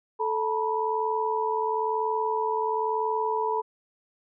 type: tone cluster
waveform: sine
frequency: 437.4 / 892 / 973 Hz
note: A4 / A5 / B5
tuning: -10 / +23 / -26 cents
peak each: -28 / -31 / -27 dBFS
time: 0.19-3.62 s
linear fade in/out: 20 ms
effects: none